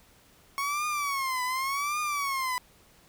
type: tone with vibrato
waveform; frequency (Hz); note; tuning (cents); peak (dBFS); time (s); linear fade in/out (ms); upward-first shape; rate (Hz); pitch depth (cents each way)
30% pulse; 1103; C#6; -9; -25; 0.58-2.58; 0; triangle; 0.88; 180
effects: pink hiss -59 dBFS RMS until 3.08 s